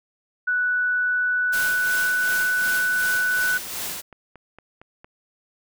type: tone with pitch glide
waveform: sine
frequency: 1480 to 1489.4 Hz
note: F#6 to F#6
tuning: 0 to +11 cents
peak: -19 dBFS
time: 0.47-3.58 s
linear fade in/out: 10 ms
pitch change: +11 cents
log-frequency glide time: 0.59-2.45 s
type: noise with tremolo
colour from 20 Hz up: white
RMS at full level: -29 dBFS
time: 1.52-4.02 s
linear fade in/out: 20 ms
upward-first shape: sine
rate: 2.7 Hz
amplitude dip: 45%
type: click train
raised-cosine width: 0.5 ms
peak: -29 dBFS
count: 9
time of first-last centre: 3.21-5.045 s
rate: 4.36 Hz
effects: none